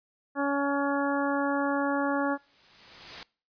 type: harmonic tone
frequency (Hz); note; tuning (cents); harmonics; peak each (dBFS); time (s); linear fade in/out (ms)
281.4; C#4; +26; 1 / 2 / 3 / 4 / 5 / 6; -28 / -31 / -33 / -34 / -35 / -36; 0.35-2.38; 50
type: noise with exponential growth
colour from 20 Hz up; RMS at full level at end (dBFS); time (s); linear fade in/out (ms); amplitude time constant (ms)
white; -37; 2.03-3.23; 1; 260
effects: noise-tail reverb RT60 0.4 s tail -24 dB re dry + resampled to 11025 Hz